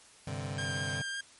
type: chord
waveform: sawtooth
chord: G suspended fourth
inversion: none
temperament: just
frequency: 98 / 130.67 / 147 Hz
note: G2 / C3 / D3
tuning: 0 / -2 / +2 cents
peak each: -35 / -35 / -35 dBFS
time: 0.27-1.02 s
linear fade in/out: 5 ms
type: tone with vibrato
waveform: sawtooth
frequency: 1600 Hz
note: G6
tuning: 35 cents sharp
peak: -31 dBFS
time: 0.58-1.21 s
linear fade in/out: 5 ms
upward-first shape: sine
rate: 5.4 Hz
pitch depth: 11 cents each way
effects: white hiss -57 dBFS RMS until 1.39 s + MP3 48 kbps